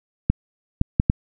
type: clicks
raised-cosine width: 5 ms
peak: -3 dBFS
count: 4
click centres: 0.3 / 0.814 / 0.999 / 1.099 s
effects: none